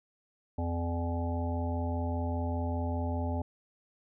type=harmonic tone; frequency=85 Hz; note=F2; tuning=46 cents flat; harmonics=1 / 3 / 5 / 7 / 9 / 10; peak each=-31 / -36 / -44 / -40 / -43 / -42 dBFS; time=0.58-3.42 s; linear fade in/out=5 ms; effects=none